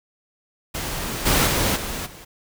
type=noise with level steps; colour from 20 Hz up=pink; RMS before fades=-28 / -18 / -21 / -29 / -42 dBFS; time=0.74-2.25 s; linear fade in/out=10 ms; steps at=1.25 / 1.46 / 1.75 / 2.05 s; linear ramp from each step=20 ms; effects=none